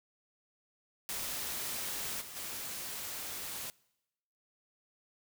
white noise with level steps, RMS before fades -38 / -47 / -41 dBFS, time 1.09-3.7 s, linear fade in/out 0 ms, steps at 2.2 / 2.35 s, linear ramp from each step 20 ms, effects noise-tail reverb RT60 0.9 s tail -24 dB re dry

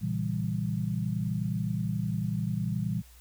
sine chord, A# diminished seventh, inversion none, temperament equal with one note detuned, 116.54 / 137.16 / 164.81 / 196 Hz, A#2 / C#3 / E3 / G3, 0 / -18 / 0 / 0 cents, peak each -32 / -37 / -32 / -33 dBFS, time 0.01-3.02 s, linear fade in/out 20 ms, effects added 60 Hz sine -52 dBFS peak until 3.2 s + white hiss -58 dBFS RMS until 3.2 s

